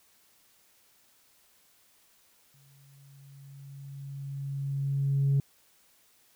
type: tone with exponential growth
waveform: sine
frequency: 138.59 Hz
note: C#3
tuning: in tune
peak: -19 dBFS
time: 2.54-5.4 s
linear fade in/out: 2 ms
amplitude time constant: 620 ms
effects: tanh soft clip ceiling -19 dBFS + white hiss -64 dBFS RMS until 6.35 s